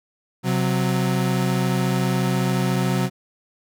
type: tone pair together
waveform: 35% pulse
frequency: 130.81 / 185 Hz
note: C3 / F#3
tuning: 0 / 0 cents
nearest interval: tritone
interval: 600 cents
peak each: -20 / -20 dBFS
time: 0.43-3.1 s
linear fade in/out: 50 ms
effects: none